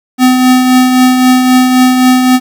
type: tone with tremolo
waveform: square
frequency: 254.4 Hz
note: C4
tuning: 48 cents flat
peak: -3 dBFS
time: 0.18-2.4 s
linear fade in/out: 50 ms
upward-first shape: triangle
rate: 3.8 Hz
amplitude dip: 45%
effects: 7-bit